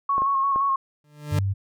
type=tone with vibrato; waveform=sine; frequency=1096 Hz; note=C#6; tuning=20 cents flat; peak=-19 dBFS; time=0.09-0.76 s; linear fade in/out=5 ms; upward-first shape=square; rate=5.8 Hz; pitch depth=26 cents each way
type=clicks; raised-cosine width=1 ms; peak=-18 dBFS; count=3; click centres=0.181 / 0.22 / 0.56 s
type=tone with exponential growth; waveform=40% pulse; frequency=148.4 Hz; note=D3; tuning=18 cents sharp; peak=-20 dBFS; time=1.04-1.39 s; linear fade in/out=2 ms; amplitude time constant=75 ms
type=tone; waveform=sine; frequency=98 Hz; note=G2; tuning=in tune; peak=-21 dBFS; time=1.31-1.54 s; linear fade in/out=20 ms
effects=none